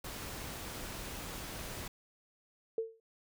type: noise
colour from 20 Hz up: pink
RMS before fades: -43 dBFS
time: 0.04-1.88 s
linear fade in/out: 5 ms
type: tone with exponential decay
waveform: sine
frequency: 450 Hz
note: A4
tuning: 39 cents sharp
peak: -28 dBFS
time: 2.78-3 s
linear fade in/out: 2 ms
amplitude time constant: 46 ms
effects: none